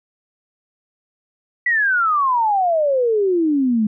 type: exponential sweep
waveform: sine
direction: down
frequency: 1981 to 207.7 Hz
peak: -14 dBFS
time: 1.66-3.87 s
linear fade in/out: 5 ms
effects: none